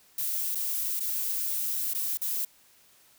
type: noise with dropouts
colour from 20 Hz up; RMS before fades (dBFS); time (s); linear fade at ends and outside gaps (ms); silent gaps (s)
violet; -30; 0.18-2.45; 5; 0.549-0.553 / 0.996-1.004 / 1.936-1.947 / 2.173-2.215
effects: white hiss -60 dBFS RMS until 3.18 s